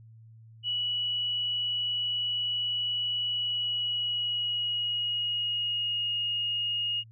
sine tone with pitch glide, 2937 to 2863 Hz, F#7 to F7, -13 to +42 cents, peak -27 dBFS, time 0.63-7.04 s, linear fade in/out 50 ms, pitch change -45 cents, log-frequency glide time 3.25-6.15 s, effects added 112 Hz sine -49 dBFS peak until 7.11 s

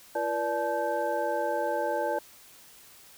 sine tone cluster, 340.8 / 481.6 / 582 / 864 / 1557 Hz, F4 / B4 / D5 / A5 / G6, -42 / -44 / -16 / -32 / -12 cents, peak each -36 / -33 / -30 / -31 / -38 dBFS, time 0.15-2.19 s, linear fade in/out 5 ms, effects white hiss -53 dBFS RMS until 3.17 s

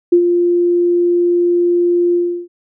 sine tone with ADSR envelope, 349.2 Hz, F4, in tune, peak -4 dBFS, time 0.12-2.48 s, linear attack 8 ms, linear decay 81 ms, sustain -6 dB, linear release 340 ms, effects none

